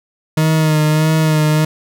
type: tone with vibrato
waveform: 40% pulse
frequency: 155.56 Hz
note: D#3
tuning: in tune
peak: -10 dBFS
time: 0.37-1.65 s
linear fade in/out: 5 ms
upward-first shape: sine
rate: 1.6 Hz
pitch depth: 31 cents each way
effects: none